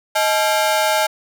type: ring-modulated tone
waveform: sawtooth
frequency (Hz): 745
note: F#5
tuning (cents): +12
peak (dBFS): -8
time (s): 0.15-1.07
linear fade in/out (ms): 10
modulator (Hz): 117
effects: none